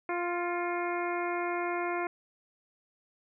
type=harmonic tone with a mistuned harmonic; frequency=349.2 Hz; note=F4; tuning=in tune; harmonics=1 / 2 / 3 / 4 / 5 / 6 / 7; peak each=-33 / -35 / -37 / -40 / -43 / -40 / -45 dBFS; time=0.09-2.07 s; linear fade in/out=2 ms; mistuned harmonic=6; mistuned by=+34 cents; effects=none